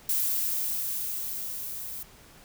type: noise with level ramp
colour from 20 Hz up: violet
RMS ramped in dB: -26 to -38 dBFS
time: 0.09-2.03 s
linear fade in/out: 2 ms
effects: pink hiss -53 dBFS RMS until 2.44 s